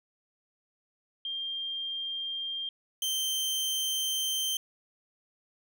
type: tone pair in turn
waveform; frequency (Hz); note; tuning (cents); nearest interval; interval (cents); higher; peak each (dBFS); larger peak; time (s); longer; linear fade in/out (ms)
sine / sawtooth; 3193 / 3125; G7 / G7; +31 / -6; unison; 37; first; -32 / -25; second; 1.25-2.69 / 3.02-4.57; second; 2
effects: none